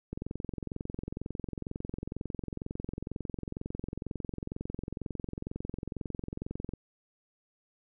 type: click train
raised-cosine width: 3 ms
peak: -23 dBFS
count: 147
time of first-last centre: 0.13-6.736 s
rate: 22.1 Hz
effects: none